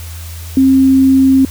sine tone, 266.2 Hz, C4, 30 cents sharp, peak -5 dBFS, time 0.57-1.45 s, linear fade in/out 2 ms, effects added 83 Hz sine -25 dBFS peak until 1.5 s + white hiss -34 dBFS RMS until 1.5 s

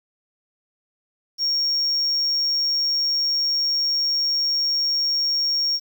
triangle tone, 5550 Hz, F8, 12 cents flat, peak -17 dBFS, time 1.38-5.8 s, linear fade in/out 50 ms, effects tanh soft clip ceiling -13 dBFS + 8-bit

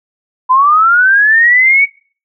sine linear sweep, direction up, 1000 to 2263 Hz, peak -5 dBFS, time 0.49-1.86 s, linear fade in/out 20 ms, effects noise-tail reverb RT60 0.4 s tail -22 dB re dry

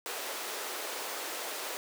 pink high-pass noise, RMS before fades -38 dBFS, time 0.06-1.77 s, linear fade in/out 0 ms, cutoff 390 Hz, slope 24 dB/octave, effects none

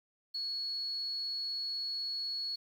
sine tone, 4364 Hz, C#8, 28 cents flat, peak -34 dBFS, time 0.34-2.56 s, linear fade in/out 10 ms, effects 10-bit

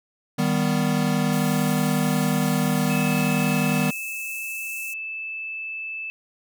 square chord, Eb augmented, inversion none, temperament equal, 155.56 / 196 / 246.9 Hz, Eb3 / G3 / B3, 0 / 0 / 0 cents, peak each -25 dBFS, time 0.38-3.91 s, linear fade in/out 10 ms
pink high-pass noise, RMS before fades -38 dBFS, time 1.32-4.94 s, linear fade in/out 10 ms, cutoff 6300 Hz, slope 48 dB/octave
sine tone with pitch glide, 2602 to 2628 Hz, E7 to E7, -23 to -6 cents, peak -29 dBFS, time 2.9-6.1 s, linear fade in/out 0 ms, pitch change +17 cents, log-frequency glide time 3.06-4.69 s
effects none

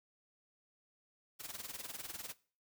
white noise with tremolo, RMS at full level -43 dBFS, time 1.39-2.34 s, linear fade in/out 20 ms, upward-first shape sine, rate 20 Hz, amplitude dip 80%, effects noise-tail reverb RT60 0.4 s tail -20 dB re dry

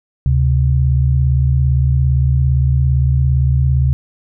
sine tone pair together, 73.24 / 130.81 Hz, D2 / C3, -4 / 0 cents, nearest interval minor seventh, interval 1004 cents, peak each -13 dBFS, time 0.26-3.93 s, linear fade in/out 0 ms, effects none

